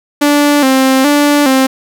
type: tone with vibrato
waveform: sawtooth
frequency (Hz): 277.2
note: C#4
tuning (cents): 0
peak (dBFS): -3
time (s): 0.21-1.67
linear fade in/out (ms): 10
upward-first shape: square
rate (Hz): 1.2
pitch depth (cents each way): 84
effects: none